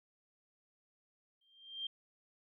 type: tone with exponential growth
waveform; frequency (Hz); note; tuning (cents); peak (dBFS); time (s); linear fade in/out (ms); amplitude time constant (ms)
sine; 3177; G7; +23; -35; 1.41-1.87; 5; 100
effects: none